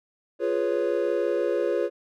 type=chord; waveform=triangle; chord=C# dominant seventh; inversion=first; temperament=equal; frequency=349.2 / 415.3 / 493.9 / 554.4 Hz; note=E#4 / G#4 / B4 / C#5; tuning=0 / 0 / 0 / 0 cents; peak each=-26 dBFS; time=0.39-1.9 s; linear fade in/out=50 ms; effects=none